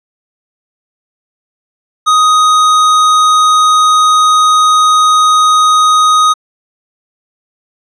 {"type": "tone with hard clipping", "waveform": "sine", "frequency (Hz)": 1250, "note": "D#6", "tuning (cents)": 8, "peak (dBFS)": -7, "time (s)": [2.06, 6.34], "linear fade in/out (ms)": 20, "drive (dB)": 14, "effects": ["low-pass 10000 Hz 12 dB/octave"]}